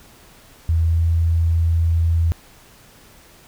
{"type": "tone with pitch glide", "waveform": "sine", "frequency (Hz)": [82.1, 83.05], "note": ["E2", "E2"], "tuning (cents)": [-6, 13], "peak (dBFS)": -14, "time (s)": [0.69, 2.32], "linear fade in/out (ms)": 0, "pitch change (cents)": 19, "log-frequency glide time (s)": [0.81, 1.03], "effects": ["pink hiss -48 dBFS RMS until 3.47 s"]}